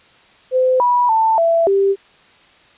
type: tone with pitch steps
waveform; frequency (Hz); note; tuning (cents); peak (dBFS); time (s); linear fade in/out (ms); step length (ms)
sine; 513 / 976 / 889 / 667 / 393.3; C5 / B5 / A5 / E5 / G4; -34 / -21 / +18 / +20 / +6; -11; 0.51-1.96; 50; 290
effects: white hiss -49 dBFS RMS until 2.77 s + resampled to 8000 Hz

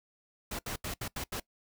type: noise bursts at uneven times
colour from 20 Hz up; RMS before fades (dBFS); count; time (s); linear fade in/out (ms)
pink; -37; 6; 0.51-0.59 / 0.66-0.76 / 0.84-0.94 / 1.01-1.08 / 1.16-1.24 / 1.32-1.4; 5
effects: noise-tail reverb RT60 0.1 s tail -21 dB re dry

